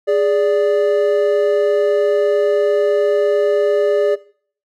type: tone pair together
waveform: triangle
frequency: 413 / 584 Hz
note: G#4 / D5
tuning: -10 / -10 cents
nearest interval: tritone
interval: 600 cents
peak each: -13 dBFS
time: 0.07-4.16 s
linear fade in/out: 20 ms
effects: noise-tail reverb RT60 0.5 s tail -19 dB re dry